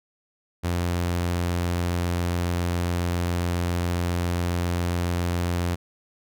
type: tone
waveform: sawtooth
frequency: 87.31 Hz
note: F2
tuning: in tune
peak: -19 dBFS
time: 0.63-5.76 s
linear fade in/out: 20 ms
effects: none